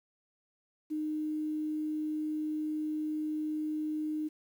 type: tone with quantisation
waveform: sine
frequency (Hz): 307.1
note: D#4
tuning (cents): -23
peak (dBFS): -31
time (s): 0.9-4.29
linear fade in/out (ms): 20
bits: 10
effects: none